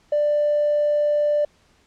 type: tone with tanh clipping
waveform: triangle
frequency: 591 Hz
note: D5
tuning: 11 cents sharp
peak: -16 dBFS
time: 0.12-1.45 s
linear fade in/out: 5 ms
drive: 1 dB
effects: pink hiss -59 dBFS RMS until 1.86 s + low-pass 7000 Hz 12 dB/octave